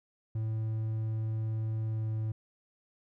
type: tone with pitch glide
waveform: triangle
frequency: 110.3 to 109.66 Hz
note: A2 to A2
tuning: +5 to -5 cents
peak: -28 dBFS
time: 0.35-2.32 s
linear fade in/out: 5 ms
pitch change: -10 cents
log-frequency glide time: 1.87-2.09 s
effects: none